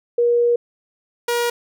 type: tone pair in turn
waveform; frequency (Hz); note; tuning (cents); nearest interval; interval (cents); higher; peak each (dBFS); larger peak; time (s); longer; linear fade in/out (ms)
sine / sawtooth; 476.7 / 476.7; A#4 / A#4; +39 / +39; unison; 0; neither; -13 / -14; first; 0.18-0.56 / 1.28-1.5; first; 5
effects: none